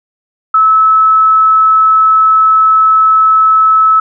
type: tone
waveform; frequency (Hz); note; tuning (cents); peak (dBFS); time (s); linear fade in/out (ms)
sine; 1300; E6; -24; -4; 0.54-4; 5
effects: none